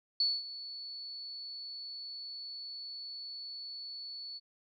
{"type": "tone with ADSR envelope", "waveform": "sine", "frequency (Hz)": 4435, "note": "C#8", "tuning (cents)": 0, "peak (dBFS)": -25, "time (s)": [0.2, 4.4], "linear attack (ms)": 3, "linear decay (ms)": 220, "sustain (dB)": -16, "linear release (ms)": 32, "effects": []}